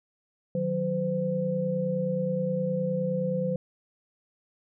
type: tone cluster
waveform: sine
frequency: 153.4 / 183 / 512 Hz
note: D#3 / F#3 / C5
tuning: -24 / -19 / -38 cents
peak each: -33 / -29 / -28 dBFS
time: 0.55-3.56 s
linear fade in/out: 2 ms
effects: none